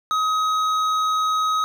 triangle tone with hard clipping, 1266 Hz, D#6, 30 cents sharp, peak -20 dBFS, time 0.11-1.64 s, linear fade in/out 0 ms, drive 12 dB, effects none

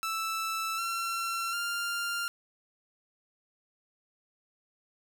sawtooth tone with pitch steps, 1320 / 1357.1 / 1395.3 Hz, E6 / E6 / F6, +2 / +50 / -2 cents, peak -27 dBFS, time 0.03-2.28 s, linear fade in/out 0 ms, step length 750 ms, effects none

